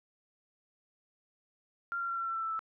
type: tone with pitch steps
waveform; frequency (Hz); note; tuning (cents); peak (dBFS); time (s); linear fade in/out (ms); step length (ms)
sine; 1387 / 1376.6 / 1366.3 / 1356.1 / 1346 / 1335.9 / 1325.9 / 1316; F6 / F6 / F6 / E6 / E6 / E6 / E6 / E6; -12 / -25 / -38 / +49 / +36 / +23 / +10 / -3; -32; 1.92-2.592; 0; 84
effects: none